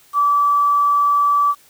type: tone with quantisation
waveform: sine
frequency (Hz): 1155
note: D6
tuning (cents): -29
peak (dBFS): -12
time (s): 0.13-1.55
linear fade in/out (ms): 50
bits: 7
effects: white hiss -51 dBFS RMS until 1.69 s